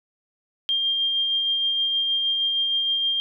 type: tone with tremolo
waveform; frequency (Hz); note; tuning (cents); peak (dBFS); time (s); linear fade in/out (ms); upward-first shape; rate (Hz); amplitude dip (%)
sine; 3199; G7; +34; -19; 0.69-3.2; 0; sine; 6.4; 25
effects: none